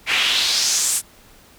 pink noise with band-pass filter sweep, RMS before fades -19 dBFS, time 0.06-1.02 s, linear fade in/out 50 ms, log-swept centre 2300 to 9300 Hz, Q 2.6, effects pink hiss -49 dBFS RMS until 1.58 s

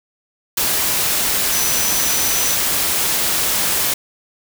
sine tone in noise, 5950 Hz, F#8, 9 cents sharp, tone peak -22 dBFS, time 1.52-2.55 s, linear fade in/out 5 ms, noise white, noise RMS -18 dBFS, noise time 0.57-3.94 s, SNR -7 dB, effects none

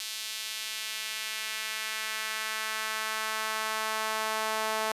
sawtooth tone with high-pass filter sweep, 218.4 Hz, A3, 13 cents flat, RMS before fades -33 dBFS, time 0-4.92 s, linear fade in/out 2 ms, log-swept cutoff 3600 to 750 Hz, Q 1.2, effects resampled to 32000 Hz + 9-bit

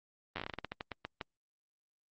slowing click train, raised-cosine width 0.3 ms, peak -21 dBFS, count 16, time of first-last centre 0.36-1.212 s, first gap 10 ms, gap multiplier 1.22, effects low-pass 4000 Hz 12 dB/octave + Opus 32 kbps

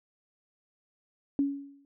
sine tone with exponential decay, 280 Hz, C#4, 18 cents sharp, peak -21 dBFS, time 1.39-1.85 s, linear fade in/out 1 ms, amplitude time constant 100 ms, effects none

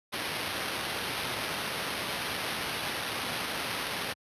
blue noise with sample-and-hold, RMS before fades -34 dBFS, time 0.12-4.14 s, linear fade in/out 20 ms, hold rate 7350 Hz, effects high-pass 80 Hz 12 dB/octave + resampled to 32000 Hz

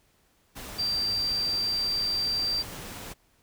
sine tone in noise, 4699 Hz, D8, in tune, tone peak -25 dBFS, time 0.78-2.63 s, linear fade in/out 20 ms, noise pink, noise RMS -40 dBFS, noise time 0.55-3.14 s, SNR +12 dB, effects pink hiss -66 dBFS RMS until 3.42 s

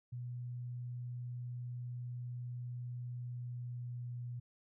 sine tone with pitch glide, 122.5 to 121.65 Hz, B2 to B2, -14 to -26 cents, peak -40 dBFS, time 0.12-4.4 s, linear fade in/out 10 ms, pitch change -12 cents, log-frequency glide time 3.16-4.2 s, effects none

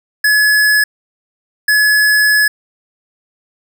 square tone pair in turn, 1701 / 1701 Hz, G#6 / G#6, +41 / +41 cents, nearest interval unison, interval 0 cents, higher neither, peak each -9 dBFS, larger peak neither, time 0.24-0.84 / 1.68-2.48 s, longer second, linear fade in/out 5 ms, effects none

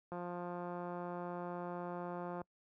click train, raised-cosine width 1 ms, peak -30 dBFS, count 405, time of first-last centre 0.12-2.415 s, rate 176 Hz, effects noise-tail reverb RT60 0.1 s tail -26 dB re dry + high-pass 60 Hz 12 dB/octave

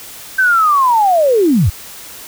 sine linear sweep, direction down, 1565 to 66 Hz, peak -8 dBFS, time 0.38-1.7 s, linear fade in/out 10 ms, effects white hiss -33 dBFS RMS until 2.27 s

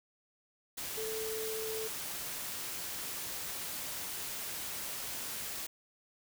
sine tone in noise, 440 Hz, A4, in tune, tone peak -37 dBFS, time 0.97-1.88 s, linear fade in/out 10 ms, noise white, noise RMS -40 dBFS, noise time 0.77-5.67 s, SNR 0 dB, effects none

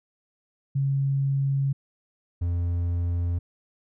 sine / triangle tone pair in turn, 137.5 / 86.62 Hz, C#3 / F2, -14 / -14 cents, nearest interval minor sixth, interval 800 cents, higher first, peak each -21 dBFS, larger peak neither, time 0.75-1.73 / 2.41-3.39 s, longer neither, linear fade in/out 10 ms, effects none

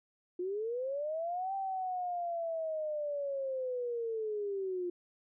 sine linear two-way sweep, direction up then down, 349.2 to 784 to 349.2 Hz, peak -33 dBFS, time 0.39-4.9 s, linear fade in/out 5 ms, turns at 1.54 s, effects none

